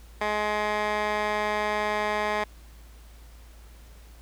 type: tone with band-pass filter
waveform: 15% pulse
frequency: 210.6 Hz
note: G#3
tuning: 24 cents sharp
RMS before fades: -27 dBFS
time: 0.21-2.44 s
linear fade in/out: 5 ms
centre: 1400 Hz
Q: 1.2
effects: added 56 Hz sine -46 dBFS peak until 4.21 s + pink hiss -56 dBFS RMS until 4.21 s